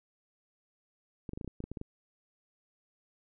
clicks, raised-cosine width 3 ms, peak -26 dBFS, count 11, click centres 1.292 / 1.334 / 1.375 / 1.412 / 1.446 / 1.477 / 1.604 / 1.64 / 1.716 / 1.772 / 1.814 s, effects none

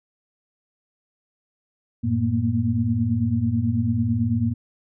sine tone cluster, 94.4 / 113.6 / 227.3 / 236.4 Hz, F#2 / A#2 / A#3 / A#3, +35 / -44 / -43 / +24 cents, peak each -26 / -23 / -29 / -23 dBFS, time 2.03-4.54 s, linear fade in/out 20 ms, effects none

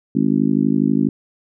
harmonic tone, 52.2 Hz, G#1, 10 cents sharp, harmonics 3 / 4 / 5 / 6 / 7, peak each -23 / -18 / -17 / -23 / -29 dBFS, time 0.15-1.09 s, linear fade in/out 5 ms, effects none

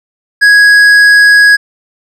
sine tone with tanh clipping, 1661.2 Hz, G#6, in tune, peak -3 dBFS, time 0.41-1.57 s, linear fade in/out 20 ms, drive 9 dB, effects none

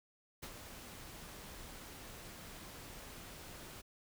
pink noise with ADSR envelope, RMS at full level -45 dBFS, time 0.42-3.82 s, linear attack 14 ms, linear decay 56 ms, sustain -6 dB, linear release 15 ms, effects none

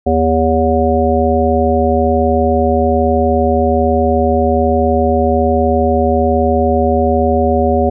harmonic tone with a mistuned harmonic, 80.6 Hz, E2, 38 cents flat, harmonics 1 / 3 / 5 / 7 / 9, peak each -16 / -16 / -16 / -16 / -16 dBFS, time 0.06-7.9 s, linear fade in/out 10 ms, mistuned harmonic 1, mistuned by -58 cents, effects none

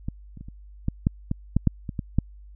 clicks, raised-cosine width 5 ms, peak -16 / -28 / -27 / -28 / -11 / -7 / -12 / -7 / -6 / -18 / -15 / -7 dBFS, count 12, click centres 0.085 / 0.373 / 0.41 / 0.485 / 0.884 / 1.069 / 1.314 / 1.566 / 1.673 / 1.892 / 1.992 / 2.186 s, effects added 50 Hz sine -43 dBFS peak until 2.55 s

